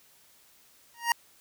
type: tone with exponential growth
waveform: 25% pulse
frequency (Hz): 939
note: A#5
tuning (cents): +12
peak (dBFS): -15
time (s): 0.94-1.12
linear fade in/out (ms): 2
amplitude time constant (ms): 37
effects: white hiss -60 dBFS RMS until 1.4 s